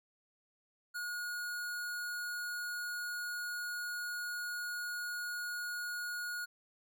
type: tone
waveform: square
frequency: 1444 Hz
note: F#6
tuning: 43 cents flat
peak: -38 dBFS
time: 0.94-6.46 s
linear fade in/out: 20 ms
effects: none